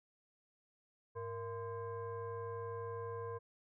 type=tone with frequency modulation; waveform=sine; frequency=466 Hz; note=A#4; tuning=1 cent flat; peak=-40 dBFS; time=1.15-3.39 s; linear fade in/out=20 ms; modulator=568 Hz; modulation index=1; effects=none